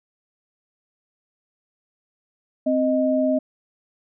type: tone pair together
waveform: sine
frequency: 261.1 / 622.3 Hz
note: C4 / D#5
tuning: -3 / 0 cents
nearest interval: octave + minor third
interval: 1503 cents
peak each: -20 dBFS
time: 2.66-3.39 s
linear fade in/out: 10 ms
effects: none